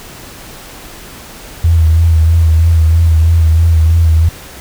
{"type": "tone with vibrato", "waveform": "sine", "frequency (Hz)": 81.6, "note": "E2", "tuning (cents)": -17, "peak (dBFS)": -5, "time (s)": [1.64, 4.29], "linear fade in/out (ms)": 5, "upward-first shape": "sine", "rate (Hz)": 3.1, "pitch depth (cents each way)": 43, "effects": ["pink hiss -32 dBFS RMS until 4.6 s"]}